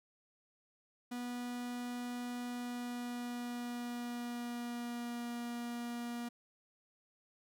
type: tone with pitch glide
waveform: 45% pulse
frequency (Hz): 244 to 238.4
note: B3 to A#3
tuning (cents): -21 to +39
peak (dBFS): -39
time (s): 1.11-6.29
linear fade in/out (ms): 10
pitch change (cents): -40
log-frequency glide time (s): 2.48-5.29
effects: none